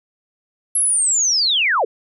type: linear sweep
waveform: sine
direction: down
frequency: 11240 to 370 Hz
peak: -14 dBFS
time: 0.75-1.85 s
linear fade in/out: 5 ms
effects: none